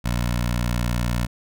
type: tone with notch filter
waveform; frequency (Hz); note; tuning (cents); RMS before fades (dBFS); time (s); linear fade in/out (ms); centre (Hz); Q
15% pulse; 59.7; A#1; +42; -23; 0.04-1.27; 20; 400; 0.83
effects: none